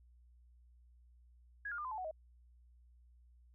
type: tone with pitch steps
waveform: sine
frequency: 1661.2 / 1413.1 / 1202.1 / 1022.6 / 869.9 / 740 / 629.5 Hz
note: G#6 / F6 / D6 / C6 / A5 / F#5 / D#5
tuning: 0 / +20 / +40 / -40 / -20 / 0 / +20 cents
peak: -39 dBFS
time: 1.65-2.112 s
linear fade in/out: 5 ms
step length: 66 ms
effects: added 60 Hz sine -61 dBFS peak until 3.54 s